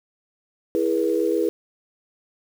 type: chord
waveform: sine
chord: E major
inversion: none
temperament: equal with one note detuned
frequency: 329.6 / 415.3 / 483.4 Hz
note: E4 / G#4 / B4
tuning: 0 / 0 / -37 cents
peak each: -23 dBFS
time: 0.75-1.49 s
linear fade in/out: 0 ms
effects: 7-bit